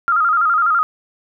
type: tone with vibrato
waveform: sine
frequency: 1318.5 Hz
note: E6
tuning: in tune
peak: -12 dBFS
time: 0.08-0.83 s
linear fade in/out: 0 ms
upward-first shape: square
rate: 12 Hz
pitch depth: 85 cents each way
effects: none